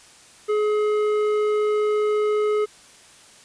sine tone with tanh clipping, 422.7 Hz, G#4, 31 cents sharp, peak -20 dBFS, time 0.48-2.66 s, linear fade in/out 20 ms, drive 11 dB, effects white hiss -49 dBFS RMS until 3.44 s + resampled to 22050 Hz

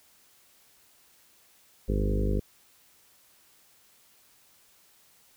harmonic tone with a mistuned harmonic, 50.8 Hz, G#1, 38 cents flat, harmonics 1 / 2 / 3 / 4 / 5 / 6 / 7 / 8 / 9 / 10, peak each -26 / -32 / -37 / -33 / -39 / -38 / -40 / -35 / -40 / -39 dBFS, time 1.88-2.4 s, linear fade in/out 10 ms, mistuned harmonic 2, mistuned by -31 cents, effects white hiss -61 dBFS RMS until 5.36 s

